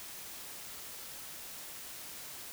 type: silence
effects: white hiss -46 dBFS RMS until 2.52 s